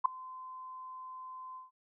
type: tone with ADSR envelope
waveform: sine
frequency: 1030 Hz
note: C6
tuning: 28 cents flat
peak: -19 dBFS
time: 0.04-1.71 s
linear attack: 16 ms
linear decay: 3 ms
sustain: -24 dB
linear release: 150 ms
effects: none